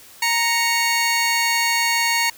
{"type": "tone pair together", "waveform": "20% pulse", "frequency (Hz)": [932.1, 2217], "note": ["A#5", "C#7"], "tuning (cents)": [0, 0], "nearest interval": "octave + minor third", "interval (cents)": 1500, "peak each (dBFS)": -15, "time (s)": [0.22, 2.3], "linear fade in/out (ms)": 5, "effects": ["white hiss -45 dBFS RMS until 2.37 s"]}